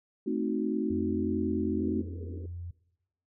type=chord; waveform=sine; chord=A diminished seventh; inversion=none; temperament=equal; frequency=220 / 261.6 / 311.1 / 370 Hz; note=A3 / C4 / Eb4 / Gb4; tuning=0 / 0 / 0 / 0 cents; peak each=-33 dBFS; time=0.26-2.02 s; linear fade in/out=10 ms
type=tone; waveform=sine; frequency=87 Hz; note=F2; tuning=6 cents flat; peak=-36 dBFS; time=0.9-2.71 s; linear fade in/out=5 ms
type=band-pass noise; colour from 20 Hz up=pink; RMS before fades=-45 dBFS; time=1.79-2.46 s; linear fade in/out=5 ms; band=210 to 480 Hz; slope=96 dB/octave
effects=noise-tail reverb RT60 0.9 s tail -20 dB re dry